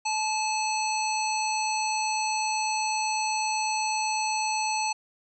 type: harmonic tone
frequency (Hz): 866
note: A5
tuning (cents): -28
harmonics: 1 / 3 / 5 / 7 / 9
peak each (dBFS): -27 / -32 / -34 / -35 / -37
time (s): 0.05-4.93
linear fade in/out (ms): 10
effects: none